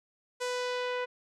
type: tone with low-pass filter sweep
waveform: sawtooth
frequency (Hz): 496.4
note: B4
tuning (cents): +9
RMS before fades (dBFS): -33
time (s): 0.4-1.06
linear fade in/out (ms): 20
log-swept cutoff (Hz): 8500 to 2300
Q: 1.2
effects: none